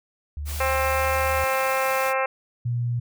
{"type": "tone with pitch glide", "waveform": "sine", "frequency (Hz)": [73.42, 76.85], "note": ["D2", "D#2"], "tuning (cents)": [0, -21], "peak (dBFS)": -28, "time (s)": [0.37, 1.44], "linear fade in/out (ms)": 0, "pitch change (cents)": 79, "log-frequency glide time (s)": [0.79, 1.08]}
{"type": "noise", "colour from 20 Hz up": "white", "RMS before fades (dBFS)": -35, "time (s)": [0.45, 2.14], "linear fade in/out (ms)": 50}
{"type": "harmonic tone", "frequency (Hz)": 264.7, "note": "C4", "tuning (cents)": 20, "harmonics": [2, 3, 4, 5, 6, 7, 8, 9, 10], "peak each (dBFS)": [-25, -28, -28, -30, -33, -34, -33, -34, -34], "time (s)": [0.6, 2.26], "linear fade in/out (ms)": 5}
{"type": "tone", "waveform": "sine", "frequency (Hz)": 120, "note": "B2", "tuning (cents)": -49, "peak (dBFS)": -22, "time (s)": [2.65, 3], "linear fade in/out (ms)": 10}
{"effects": []}